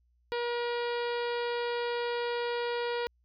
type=harmonic tone; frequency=477.8 Hz; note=A#4; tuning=43 cents sharp; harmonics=1 / 2 / 3 / 4 / 5 / 6 / 7 / 8 / 9 / 10; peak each=-31 / -37 / -41 / -43 / -45 / -47 / -48 / -49 / -50 / -51 dBFS; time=0.32-3.07 s; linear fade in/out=0 ms; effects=added 60 Hz sine -66 dBFS peak until 3.24 s

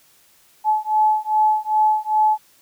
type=beating tone pair; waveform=sine; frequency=858 / 860.5 Hz; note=A5 / A5; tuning=-44 / -39 cents; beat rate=2.5 Hz; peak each=-18 dBFS; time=0.64-2.38 s; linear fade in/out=50 ms; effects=white hiss -55 dBFS RMS until 2.61 s

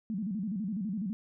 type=tone with vibrato; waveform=sine; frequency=201.6 Hz; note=G3; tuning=49 cents sharp; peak=-31 dBFS; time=0.1-1.13 s; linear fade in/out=0 ms; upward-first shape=square; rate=12 Hz; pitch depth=160 cents each way; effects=none

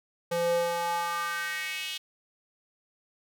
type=tone with high-pass filter sweep; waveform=square; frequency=171 Hz; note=F3; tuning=36 cents flat; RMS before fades=-30 dBFS; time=0.31-1.98 s; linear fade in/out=10 ms; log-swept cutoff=380 to 3200 Hz; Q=3.5; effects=none

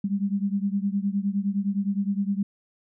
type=beating tone pair; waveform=sine; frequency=196 / 205.7 Hz; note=G3 / G#3; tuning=0 / -16 cents; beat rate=9.7 Hz; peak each=-25 / -27 dBFS; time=0.04-2.43 s; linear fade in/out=5 ms; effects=none

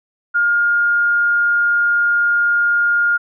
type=tone; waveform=sine; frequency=1416 Hz; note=F6; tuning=23 cents sharp; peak=-12 dBFS; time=0.34-3.18 s; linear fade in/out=20 ms; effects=none

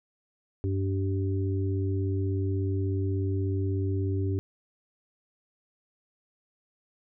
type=harmonic tone; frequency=96.5 Hz; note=G2; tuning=27 cents flat; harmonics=1 / 3 / 4; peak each=-26 / -34 / -34 dBFS; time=0.64-4.39 s; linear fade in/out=0 ms; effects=none

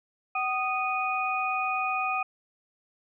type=tone cluster; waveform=sine; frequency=756 / 1240 / 2477 Hz; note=F#5 / D#6 / D#7; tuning=+37 / -6 / -8 cents; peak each=-30 dBFS; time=0.35-2.23 s; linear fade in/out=5 ms; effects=none

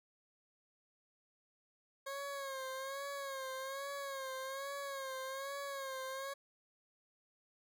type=tone with vibrato; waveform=20% pulse; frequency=543 Hz; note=C#5; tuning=36 cents flat; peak=-36 dBFS; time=2.06-6.34 s; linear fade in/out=10 ms; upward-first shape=sine; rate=1.2 Hz; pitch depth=62 cents each way; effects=none

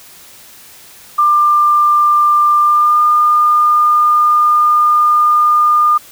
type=tone with pitch glide; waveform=sine; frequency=1192 to 1210.7 Hz; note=D6 to D#6; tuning=+25 to -48 cents; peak=-7 dBFS; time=1.18-5.98 s; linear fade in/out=10 ms; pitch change=+27 cents; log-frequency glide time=2.61-3.01 s; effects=white hiss -39 dBFS RMS until 6.11 s

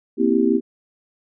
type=chord; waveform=sine; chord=C dominant seventh; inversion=third; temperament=just; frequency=235.5 / 261.6 / 327 / 392.4 Hz; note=Bb3 / C4 / E4 / G4; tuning=+18 / 0 / -14 / +2 cents; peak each=-20 dBFS; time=0.17-0.61 s; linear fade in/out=50 ms; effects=none

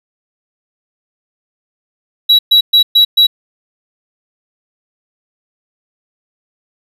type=tone bursts; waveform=triangle; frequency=3896 Hz; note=B7; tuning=24 cents flat; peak=-3 dBFS; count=5; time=2.29-3.27 s; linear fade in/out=10 ms; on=100 ms; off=120 ms; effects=resampled to 32000 Hz

